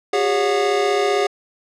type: tone cluster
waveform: square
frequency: 371.2 / 406.8 / 558 / 723 Hz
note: F#4 / G#4 / C#5 / F#5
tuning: +6 / -36 / +11 / -40 cents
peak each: -27 / -19 / -26 / -23 dBFS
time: 0.13-1.27 s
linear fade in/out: 5 ms
effects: low-pass 6000 Hz 12 dB/octave